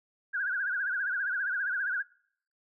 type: tone with vibrato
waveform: sine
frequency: 1535 Hz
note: G6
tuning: 37 cents flat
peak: -28 dBFS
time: 0.33-2.03 s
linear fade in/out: 20 ms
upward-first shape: triangle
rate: 15 Hz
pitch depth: 150 cents each way
effects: noise-tail reverb RT60 0.6 s tail -23 dB re dry